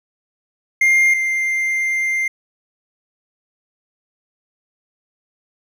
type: tone pair in turn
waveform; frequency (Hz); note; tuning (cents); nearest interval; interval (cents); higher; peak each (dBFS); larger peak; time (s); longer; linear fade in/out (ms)
triangle; 2113 / 2097; C7 / C7; +16 / +3; unison; 13; first; -9 / -15; first; 0.81-1.14 / 1.14-2.28; second; 5
effects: none